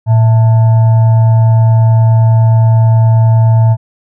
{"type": "tone with frequency modulation", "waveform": "sine", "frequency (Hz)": 113.7, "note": "A#2", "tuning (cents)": -43, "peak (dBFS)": -4, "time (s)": [0.06, 3.77], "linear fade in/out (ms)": 50, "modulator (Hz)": 774, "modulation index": 0.25, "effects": []}